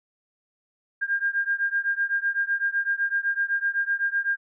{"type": "beating tone pair", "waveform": "sine", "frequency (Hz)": [1604, 1611.9], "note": ["G6", "G6"], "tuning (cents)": [39, 48], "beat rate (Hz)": 7.9, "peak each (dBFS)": [-25, -26], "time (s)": [1.01, 4.37], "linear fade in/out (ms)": 20, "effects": []}